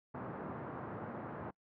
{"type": "band-pass noise", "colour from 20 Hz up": "pink", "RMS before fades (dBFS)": -44, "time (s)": [0.14, 1.51], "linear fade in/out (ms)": 10, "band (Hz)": [110, 1400], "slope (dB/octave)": 24, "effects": ["noise-tail reverb RT60 0.1 s tail -25 dB re dry"]}